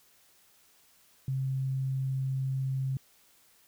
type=tone; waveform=sine; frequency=133.1 Hz; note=C3; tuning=30 cents sharp; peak=-28 dBFS; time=1.28-2.97 s; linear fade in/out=2 ms; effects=white hiss -63 dBFS RMS until 3.67 s